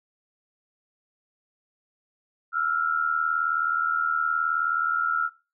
sine tone pair together, 1331 / 1410.1 Hz, E6 / F6, +16 / +16 cents, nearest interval minor second, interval 100 cents, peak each -25 dBFS, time 2.52-5.3 s, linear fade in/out 50 ms, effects noise-tail reverb RT60 0.3 s tail -20 dB re dry

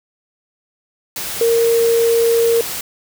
sine tone in noise, 462.6 Hz, A#4, 13 cents flat, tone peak -11 dBFS, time 1.41-2.61 s, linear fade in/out 2 ms, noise white, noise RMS -25 dBFS, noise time 1.16-2.81 s, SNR +11 dB, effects none

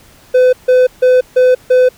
triangle tone bursts, 506 Hz, B4, 42 cents sharp, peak -3 dBFS, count 5, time 0.34-1.89 s, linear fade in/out 10 ms, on 190 ms, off 150 ms, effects pink hiss -44 dBFS RMS until 1.97 s

